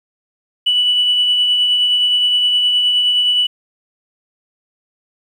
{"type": "tone with tremolo", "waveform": "sine", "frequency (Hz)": 2960, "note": "F#7", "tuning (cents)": 0, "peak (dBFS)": -9, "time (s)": [0.66, 3.47], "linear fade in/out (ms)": 10, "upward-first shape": "triangle", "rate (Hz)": 9.6, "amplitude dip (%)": 35, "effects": ["tanh soft clip ceiling -6 dBFS", "8-bit"]}